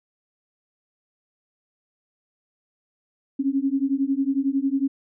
sine beating tone pair, 267.8 / 278.8 Hz, C4 / C#4, +40 / +10 cents, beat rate 11 Hz, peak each -23 dBFS, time 3.39-4.88 s, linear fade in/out 10 ms, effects none

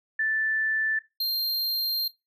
sine / square tone pair in turn, 1760 / 4186 Hz, A6 / C8, 0 / 0 cents, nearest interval octave + minor third, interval 1500 cents, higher second, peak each -23 / -25 dBFS, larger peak first, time 0.19-0.99 / 1.2-2.08 s, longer second, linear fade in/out 5 ms, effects noise-tail reverb RT60 0.2 s tail -17 dB re dry

